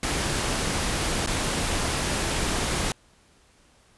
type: noise with dropouts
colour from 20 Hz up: pink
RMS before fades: -26 dBFS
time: 0.03-2.92 s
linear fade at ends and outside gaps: 1 ms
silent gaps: 1.262-1.273 s
effects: pink hiss -59 dBFS RMS until 3.97 s + resampled to 24000 Hz